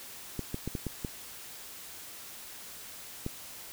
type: clicks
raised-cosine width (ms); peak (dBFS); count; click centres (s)
3; -20; 7; 0.393 / 0.544 / 0.676 / 0.752 / 0.867 / 1.048 / 3.264
effects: white hiss -46 dBFS RMS until 3.72 s